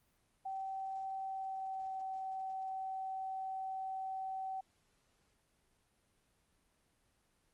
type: tone with pitch glide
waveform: sine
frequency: 770 to 763.8 Hz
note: G5 to G5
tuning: -31 to -45 cents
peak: -38 dBFS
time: 0.45-4.61 s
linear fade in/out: 10 ms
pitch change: -14 cents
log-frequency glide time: 1.22-1.99 s
effects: pink hiss -75 dBFS RMS until 7.53 s + Opus 32 kbps